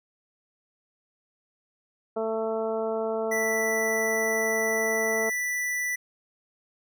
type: harmonic tone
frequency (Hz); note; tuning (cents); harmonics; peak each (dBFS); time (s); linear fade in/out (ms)
222.2; A3; +17; 1 / 2 / 3 / 4 / 5 / 6; -36 / -28 / -30 / -38 / -43 / -41; 2.16-5.3; 10
type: tone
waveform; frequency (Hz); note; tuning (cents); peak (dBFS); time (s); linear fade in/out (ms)
square; 1975.5; B6; 0; -27; 3.31-5.96; 10
effects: none